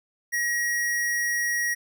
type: tone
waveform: square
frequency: 1900 Hz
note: A#6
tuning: 33 cents sharp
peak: -24 dBFS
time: 0.32-1.75 s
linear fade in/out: 20 ms
effects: none